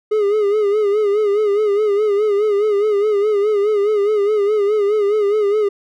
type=tone with vibrato; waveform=triangle; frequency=415.3 Hz; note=G#4; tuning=in tune; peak=-11 dBFS; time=0.11-5.69 s; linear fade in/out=10 ms; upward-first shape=sine; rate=4.8 Hz; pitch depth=73 cents each way; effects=none